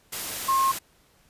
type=tone in noise; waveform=sine; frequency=1072 Hz; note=C6; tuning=42 cents sharp; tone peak=-19 dBFS; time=0.48-0.72 s; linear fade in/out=10 ms; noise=white; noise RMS=-32 dBFS; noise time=0.12-0.79 s; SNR=+10 dB; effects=pink hiss -61 dBFS RMS until 1.29 s + resampled to 32000 Hz